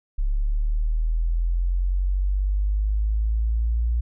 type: linear sweep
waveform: sine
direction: up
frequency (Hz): 34.61 to 58.6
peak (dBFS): -19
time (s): 0.18-4.01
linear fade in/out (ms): 10
effects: none

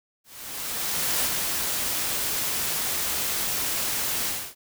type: noise with ADSR envelope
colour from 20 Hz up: white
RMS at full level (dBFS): -24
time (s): 0.24-4.55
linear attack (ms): 1000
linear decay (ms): 44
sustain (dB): -3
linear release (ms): 280
effects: none

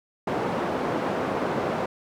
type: band-pass noise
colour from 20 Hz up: white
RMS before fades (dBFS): -27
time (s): 0.27-1.86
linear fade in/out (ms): 5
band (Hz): 160 to 740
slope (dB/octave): 12
effects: none

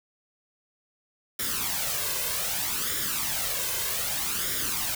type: noise with flanger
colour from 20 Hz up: white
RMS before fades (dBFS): -29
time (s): 1.39-4.95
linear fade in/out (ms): 5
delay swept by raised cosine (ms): 0.56 to 1.96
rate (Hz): 0.64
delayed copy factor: +0.65
effects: none

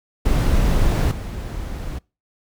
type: noise with level steps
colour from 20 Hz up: brown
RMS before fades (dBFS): -17 / -28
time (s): 0.25-1.99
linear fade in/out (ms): 10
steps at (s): 1.11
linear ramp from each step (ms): 5
effects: noise-tail reverb RT60 0.3 s tail -25 dB re dry

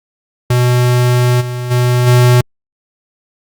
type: tone with level steps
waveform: square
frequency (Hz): 123.47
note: B2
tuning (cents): 0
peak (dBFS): -9 / -19 / -10 / -6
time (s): 0.5-2.41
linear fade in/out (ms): 5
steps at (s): 1.4 / 1.7 / 2.06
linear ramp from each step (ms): 20
effects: Opus 48 kbps

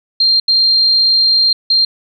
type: tone bursts at uneven times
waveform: sine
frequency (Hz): 4186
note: C8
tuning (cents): 0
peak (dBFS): -8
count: 3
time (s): 0.2-0.4 / 0.48-1.53 / 1.7-1.85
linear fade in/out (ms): 5
effects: none

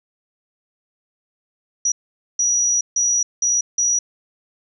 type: tone bursts at uneven times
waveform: sine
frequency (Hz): 5820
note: F#8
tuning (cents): -29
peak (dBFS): -15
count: 5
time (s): 1.85-1.92 / 2.39-2.81 / 2.96-3.23 / 3.42-3.61 / 3.78-3.99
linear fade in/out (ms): 5
effects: none

